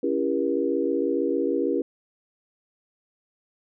sine chord, C# diminished seventh, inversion none, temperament just, 277.2 / 332.6 / 399.1 / 479 Hz, C#4 / E4 / G4 / Bb4, 0 / +16 / +31 / +47 cents, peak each -27 dBFS, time 0.03-1.82 s, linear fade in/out 5 ms, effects none

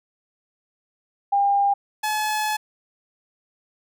sine / sawtooth tone pair in turn, 802 / 855.1 Hz, G5 / A5, +39 / -50 cents, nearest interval minor second, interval 111 cents, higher second, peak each -16 / -18 dBFS, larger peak first, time 1.32-1.74 / 2.03-2.57 s, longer second, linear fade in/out 10 ms, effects none

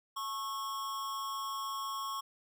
square tone with amplitude modulation, 1095 Hz, C#6, 22 cents flat, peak -34 dBFS, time 0.16-2.21 s, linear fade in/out 10 ms, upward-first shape sine, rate 226 Hz, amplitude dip 55%, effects none

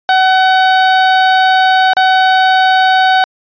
30% pulse tone with dropouts, 753 Hz, F#5, 30 cents sharp, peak -4 dBFS, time 0.09-3.24 s, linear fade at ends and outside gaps 1 ms, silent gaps 1.934-1.968 s, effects resampled to 11025 Hz

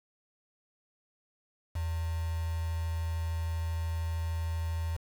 sine tone with quantisation, 82.41 Hz, E2, in tune, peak -30 dBFS, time 1.75-4.97 s, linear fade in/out 10 ms, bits 7, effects none

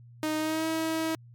sawtooth tone with pitch glide, 310 to 321.5 Hz, D#4 to E4, -6 to -43 cents, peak -23 dBFS, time 0.23-1.15 s, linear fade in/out 0 ms, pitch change +63 cents, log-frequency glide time 0.38-0.67 s, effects added 119 Hz sine -48 dBFS peak until 1.34 s + MP3 96 kbps

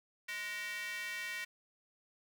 square tone with high-pass filter, 208.3 Hz, G#3, 5 cents sharp, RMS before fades -41 dBFS, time 0.28-1.45 s, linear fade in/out 10 ms, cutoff 2000 Hz, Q 4.2, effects 11-bit

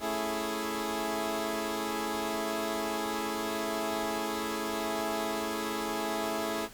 15% pulse chord, A major seventh, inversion none, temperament equal, 220 / 277.2 / 329.6 / 415.3 Hz, A3 / C#4 / E4 / G#4, 0 / 0 / 0 / 0 cents, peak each -30 / -34 / -29 / -30 dBFS, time 0-6.69 s, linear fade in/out 50 ms, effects pink hiss -51 dBFS RMS until 6.73 s

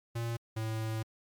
square tone pair in turn, 116.54 / 110.71 Hz, A#2 / A2, 0 / +11 cents, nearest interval minor second, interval 89 cents, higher first, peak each -33 / -33 dBFS, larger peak neither, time 0.15-0.37 / 0.56-1.03 s, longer second, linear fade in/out 10 ms, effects MP3 96 kbps

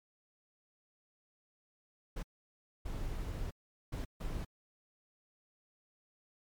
brown noise bursts at uneven times, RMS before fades -38 dBFS, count 4, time 2.16-2.23 / 2.85-3.51 / 3.92-4.05 / 4.2-4.45 s, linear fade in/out 10 ms, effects MP3 96 kbps

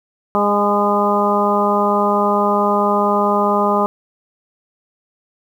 harmonic tone with a mistuned harmonic, 204.4 Hz, G#3, 27 cents flat, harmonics 1 / 2 / 3 / 4 / 5 / 6, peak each -20 / -20 / -20 / -20 / -20 / -20 dBFS, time 0.35-3.86 s, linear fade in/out 0 ms, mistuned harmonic 4, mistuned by +19 cents, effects 8-bit

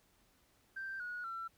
sine tone with pitch steps, 1568 / 1454.6 / 1349.3 Hz, G6 / F#6 / E6, 0 / -30 / +40 cents, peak -39 dBFS, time 0.76-1.48 s, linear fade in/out 10 ms, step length 240 ms, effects tanh soft clip ceiling -35 dBFS + pink hiss -71 dBFS RMS until 1.57 s

